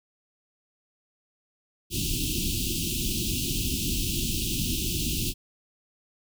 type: band-stop noise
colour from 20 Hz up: pink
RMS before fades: -28 dBFS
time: 1.9-5.34 s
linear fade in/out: 50 ms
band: 370 to 2600 Hz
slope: 96 dB/octave
effects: none